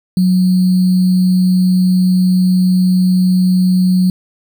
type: tone with sample-and-hold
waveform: sine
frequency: 183.5 Hz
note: F#3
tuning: 14 cents flat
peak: -8 dBFS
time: 0.17-4.1 s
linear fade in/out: 2 ms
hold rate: 4410 Hz
effects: none